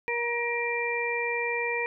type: harmonic tone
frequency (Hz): 473.7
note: A#4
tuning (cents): +28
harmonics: 1 / 2 / 4 / 5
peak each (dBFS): -31 / -34 / -33 / -30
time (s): 0.08-1.86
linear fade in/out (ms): 0
effects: none